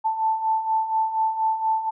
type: beating tone pair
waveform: sine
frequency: 880 / 884.2 Hz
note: A5 / A5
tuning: 0 / +8 cents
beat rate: 4.2 Hz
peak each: -27 / -21 dBFS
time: 0.04-1.91 s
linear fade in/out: 20 ms
effects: none